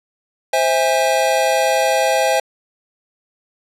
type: chord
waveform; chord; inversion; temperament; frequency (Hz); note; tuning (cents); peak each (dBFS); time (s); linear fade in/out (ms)
square; C augmented; none; just; 523.3 / 654.1 / 817.6; C5 / E5 / G#5; 0 / -14 / -27; -19; 0.53-2.4; 5
effects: low-pass 12000 Hz 12 dB/octave